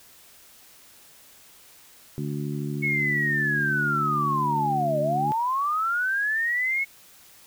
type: harmonic tone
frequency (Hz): 72.9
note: D2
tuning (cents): -12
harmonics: 2 / 3 / 4 / 5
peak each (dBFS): -29 / -33 / -35 / -37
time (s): 2.18-5.32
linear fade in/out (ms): 0
type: linear two-way sweep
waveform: sine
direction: down then up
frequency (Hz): 2205 to 587.3 to 2205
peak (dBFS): -22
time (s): 2.82-6.85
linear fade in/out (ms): 20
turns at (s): 5
effects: white hiss -52 dBFS RMS until 7.46 s